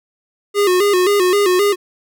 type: tone with vibrato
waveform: square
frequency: 385 Hz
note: G4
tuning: 31 cents flat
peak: -12 dBFS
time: 0.54-1.76 s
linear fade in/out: 50 ms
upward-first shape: square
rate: 3.8 Hz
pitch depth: 100 cents each way
effects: none